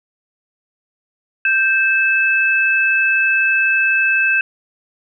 sine tone pair together, 1568 / 2612 Hz, G6 / E7, 0 / -17 cents, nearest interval major sixth, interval 883 cents, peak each -15 dBFS, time 1.45-4.41 s, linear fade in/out 2 ms, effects none

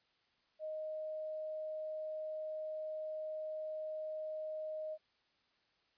sine tone, 622.3 Hz, D#5, in tune, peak -39 dBFS, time 0.59-4.98 s, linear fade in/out 50 ms, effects white hiss -75 dBFS RMS until 5.97 s + resampled to 11025 Hz

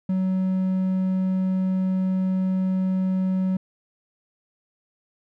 triangle tone, 187.4 Hz, F#3, 22 cents sharp, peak -18 dBFS, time 0.09-3.57 s, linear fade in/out 5 ms, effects none

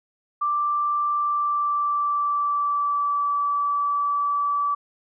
sine tone with pitch glide, 1176 to 1153.8 Hz, D6 to D6, +2 to -31 cents, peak -20 dBFS, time 0.41-4.75 s, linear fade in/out 10 ms, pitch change -33 cents, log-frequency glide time 1.13-3.32 s, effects none

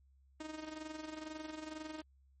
sawtooth tone with amplitude modulation, 311.1 Hz, D#4, in tune, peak -37 dBFS, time 0.4-2.02 s, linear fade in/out 5 ms, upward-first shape sine, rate 22.1 Hz, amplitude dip 65%, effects added 67 Hz sine -64 dBFS peak until 2.4 s + MP3 32 kbps

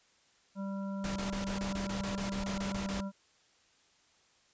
harmonic tone, 196 Hz, G3, in tune, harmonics 1 / 3 / 5 / 7, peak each -35 / -45 / -49 / -52 dBFS, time 0.55-3.12 s, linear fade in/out 50 ms
pink noise bursts, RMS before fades -39 dBFS, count 14, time 1.04-3.006 s, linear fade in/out 2 ms, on 120 ms, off 22 ms
effects white hiss -67 dBFS RMS until 4.53 s + resampled to 16000 Hz

